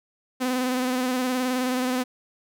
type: tone with vibrato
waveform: sawtooth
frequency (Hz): 253.7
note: B3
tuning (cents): +47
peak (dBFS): -19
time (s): 0.4-2.04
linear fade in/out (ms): 20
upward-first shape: square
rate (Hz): 19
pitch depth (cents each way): 27
effects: none